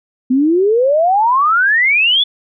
sine exponential sweep, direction up, 247.6 to 3520 Hz, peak -9 dBFS, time 0.3-2.24 s, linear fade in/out 10 ms, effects none

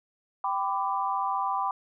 sine chord, G major, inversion none, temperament equal with one note detuned, 784 / 1000.4 / 1174.7 Hz, G5 / B5 / D6, 0 / +22 / 0 cents, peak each -30 / -29 / -31 dBFS, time 0.44-1.71 s, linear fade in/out 2 ms, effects none

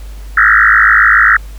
sine tone with frequency modulation, 1617 Hz, G#6, 47 cents flat, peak -4 dBFS, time 0.37-1.37 s, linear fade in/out 5 ms, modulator 53.6 Hz, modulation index 5.9, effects added 50 Hz sine -25 dBFS peak until 1.58 s + pink hiss -41 dBFS RMS until 1.58 s

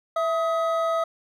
triangle tone pair together, 659.3 / 1265.6 Hz, E5 / D#6, 0 / +29 cents, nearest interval major seventh, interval 1129 cents, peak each -21 / -24 dBFS, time 0.16-1.04 s, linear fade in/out 5 ms, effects none

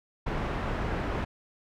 pink low-pass noise, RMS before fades -31 dBFS, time 0.26-1.25 s, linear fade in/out 10 ms, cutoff 1700 Hz, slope 12 dB/octave, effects none

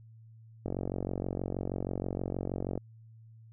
click train, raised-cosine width 2 ms, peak -20 dBFS, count 99, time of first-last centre 0.66-2.777 s, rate 46.3 Hz, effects added 112 Hz sine -51 dBFS peak until 3.52 s

